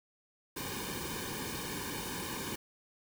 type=noise with comb filter; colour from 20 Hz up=pink; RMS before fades=-39 dBFS; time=0.56-2.56 s; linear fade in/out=10 ms; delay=1.5 ms; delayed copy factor=-0.95; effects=none